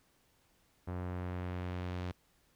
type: tone with low-pass filter sweep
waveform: sawtooth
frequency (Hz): 90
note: F#2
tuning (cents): -47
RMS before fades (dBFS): -39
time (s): 0.87-2.12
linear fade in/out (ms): 10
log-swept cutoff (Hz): 1300 to 4200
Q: 0.87
effects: pink hiss -71 dBFS RMS until 2.55 s